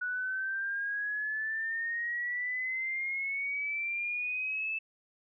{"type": "exponential sweep", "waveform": "sine", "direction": "up", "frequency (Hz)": [1469, 2637], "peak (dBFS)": -31, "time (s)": [0.01, 4.79], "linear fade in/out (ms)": 10, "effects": []}